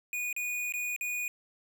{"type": "tone with dropouts", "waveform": "square", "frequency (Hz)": 2460, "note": "D#7", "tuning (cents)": -20, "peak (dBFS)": -32, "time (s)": [0.13, 1.28], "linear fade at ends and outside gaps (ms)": 1, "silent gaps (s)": [[0.328, 0.364], [0.723, 0.738], [0.963, 1.01]], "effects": []}